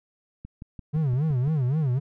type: click train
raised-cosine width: 5 ms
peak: -26 dBFS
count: 7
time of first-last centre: 0.45-1.477 s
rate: 5.84 Hz
type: tone with vibrato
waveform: triangle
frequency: 140 Hz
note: C#3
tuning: 18 cents sharp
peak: -19 dBFS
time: 0.93-2 s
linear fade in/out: 20 ms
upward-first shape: sine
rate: 3.8 Hz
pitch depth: 240 cents each way
effects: none